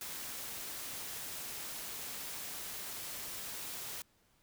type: noise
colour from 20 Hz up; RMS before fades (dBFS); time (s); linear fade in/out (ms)
white; -43; 0.01-4.02; 2
effects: pink hiss -71 dBFS RMS until 4.42 s